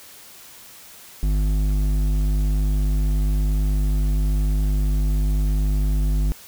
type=tone with hard clipping; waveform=sine; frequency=50.5 Hz; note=G#1; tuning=48 cents flat; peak=-19 dBFS; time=1.23-6.32 s; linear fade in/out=0 ms; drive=10 dB; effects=white hiss -44 dBFS RMS until 6.47 s